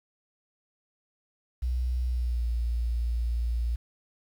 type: tone with pitch glide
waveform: sine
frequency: 62 to 58.52 Hz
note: B1 to A#1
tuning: +7 to +7 cents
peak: -25 dBFS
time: 1.62-3.76 s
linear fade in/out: 10 ms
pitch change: -100 cents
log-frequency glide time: 2.05-2.47 s
effects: 9-bit